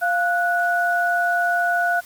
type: tone pair together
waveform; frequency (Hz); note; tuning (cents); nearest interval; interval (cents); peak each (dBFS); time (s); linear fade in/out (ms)
sine; 698 / 1472.6; F5 / F#6; -1 / -9; octave + minor second; 1292; -20; 0.01-2.01; 20
effects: white hiss -45 dBFS RMS until 2.05 s + Opus 32 kbps